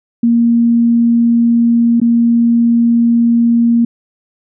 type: tone with dropouts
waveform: sine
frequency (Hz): 234.1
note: A#3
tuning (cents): +8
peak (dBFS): -7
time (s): 0.23-3.85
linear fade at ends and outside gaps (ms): 5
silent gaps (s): 2.001-2.015
effects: none